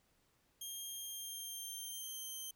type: tone with pitch glide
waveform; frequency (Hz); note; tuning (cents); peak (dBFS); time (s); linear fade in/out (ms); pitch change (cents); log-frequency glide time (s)
10% pulse; 3215 to 3125; G7 to G7; +43 to -6; -36; 0.61-2.51; 5; -49; 0.94-2.36
effects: pink hiss -75 dBFS RMS until 2.55 s